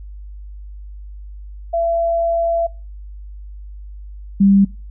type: tone pair in turn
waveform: sine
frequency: 673 / 197.39 Hz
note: E5 / G3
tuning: +36 / +12 cents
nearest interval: octave + major sixth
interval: 2124 cents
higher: first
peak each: -15 / -8 dBFS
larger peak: second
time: 1.73-2.67 / 4.4-4.65 s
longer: first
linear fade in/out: 10 ms
effects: noise-tail reverb RT60 0.3 s tail -23 dB re dry + added 50 Hz sine -31 dBFS peak until 4.9 s